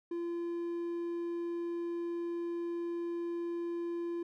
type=tone; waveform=triangle; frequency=342.3 Hz; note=F4; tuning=35 cents flat; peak=-32 dBFS; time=0.11-4.23 s; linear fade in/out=5 ms; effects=none